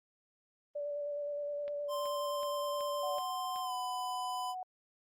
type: tone with vibrato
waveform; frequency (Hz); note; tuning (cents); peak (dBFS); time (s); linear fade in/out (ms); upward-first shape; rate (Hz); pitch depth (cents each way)
sine; 581; D5; -19; -35; 0.75-3.19; 10; square; 9.6; 13
type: click train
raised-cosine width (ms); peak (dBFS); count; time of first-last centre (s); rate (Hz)
0.3; -35; 6; 1.68-3.56; 2.66
type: tone with pitch glide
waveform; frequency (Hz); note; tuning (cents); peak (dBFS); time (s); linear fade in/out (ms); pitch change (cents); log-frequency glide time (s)
square; 1046.5 to 1001.6; C6 to B5; 0 to +24; -38; 1.88-4.55; 50; -76; 3.62-3.73
type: tone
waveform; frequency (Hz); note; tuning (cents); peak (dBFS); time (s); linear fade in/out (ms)
sine; 740; F#5; 0; -38; 3.03-4.63; 2
effects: Opus 32 kbps